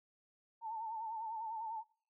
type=tone with vibrato; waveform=sine; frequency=892 Hz; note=A5; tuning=23 cents sharp; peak=-39 dBFS; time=0.61-1.84 s; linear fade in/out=50 ms; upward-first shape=sine; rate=10 Hz; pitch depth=64 cents each way; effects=noise-tail reverb RT60 0.5 s tail -25 dB re dry